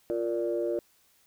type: chord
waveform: sine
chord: Bb major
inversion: second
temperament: equal with one note detuned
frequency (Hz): 349.2 / 466.2 / 584.3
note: F4 / Bb4 / D5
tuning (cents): 0 / 0 / -9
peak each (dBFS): -29 / -32 / -31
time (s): 0.1-0.79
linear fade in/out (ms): 0
effects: tanh soft clip ceiling -19 dBFS + white hiss -65 dBFS RMS until 1.26 s